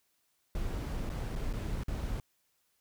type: noise with dropouts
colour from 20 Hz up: brown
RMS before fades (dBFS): -35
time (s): 0.55-2.2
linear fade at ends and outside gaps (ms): 1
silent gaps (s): 1.093-1.1 / 1.353-1.359 / 1.528-1.536 / 1.835-1.882
effects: white hiss -75 dBFS RMS until 2.8 s